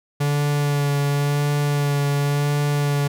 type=tone with vibrato; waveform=45% pulse; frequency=144.1 Hz; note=D3; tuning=33 cents flat; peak=-18 dBFS; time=0.2-3.08 s; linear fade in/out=10 ms; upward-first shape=sine; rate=0.93 Hz; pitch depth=18 cents each way; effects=none